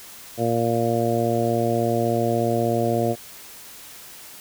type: harmonic tone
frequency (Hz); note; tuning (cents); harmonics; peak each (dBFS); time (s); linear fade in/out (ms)
116.54; A#2; 0; 1 / 2 / 3 / 4 / 5 / 6; -26 / -26 / -26 / -26 / -26 / -26; 0.37-3.16; 50
effects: white hiss -42 dBFS RMS until 4.4 s